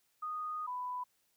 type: tone pair in turn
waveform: sine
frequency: 1238 / 994.9 Hz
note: D#6 / B5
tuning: -9 / +12 cents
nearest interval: major third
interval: 379 cents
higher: first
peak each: -36 / -36 dBFS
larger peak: neither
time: 0.22-0.67 / 0.67-1.04 s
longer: first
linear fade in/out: 10 ms
effects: white hiss -75 dBFS RMS until 1.36 s